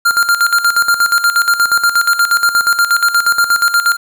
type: tone with tremolo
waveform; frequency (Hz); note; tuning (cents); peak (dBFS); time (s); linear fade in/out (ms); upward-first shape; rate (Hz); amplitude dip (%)
square; 1395; F6; -2; -8; 0.05-3.97; 10; square; 8.4; 70
effects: 7-bit

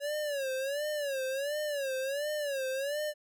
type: tone with vibrato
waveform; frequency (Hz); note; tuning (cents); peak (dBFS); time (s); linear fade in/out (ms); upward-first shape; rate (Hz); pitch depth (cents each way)
square; 562; C#5; +24; -32; 0-3.14; 50; sine; 1.4; 130
effects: none

